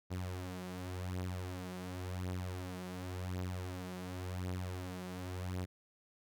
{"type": "beating tone pair", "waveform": "sawtooth", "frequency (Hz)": [90.7, 91.61], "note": ["F#2", "F#2"], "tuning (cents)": [-34, -17], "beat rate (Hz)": 0.91, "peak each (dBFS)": [-40, -37], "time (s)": [0.1, 5.66], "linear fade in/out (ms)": 20, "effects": []}